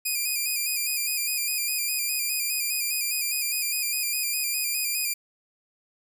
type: tone with vibrato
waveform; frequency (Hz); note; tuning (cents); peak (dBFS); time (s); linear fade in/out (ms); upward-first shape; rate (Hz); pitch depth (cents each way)
5% pulse; 2436; D#7; -37; -16; 0.05-5.14; 10; square; 4.9; 40
effects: none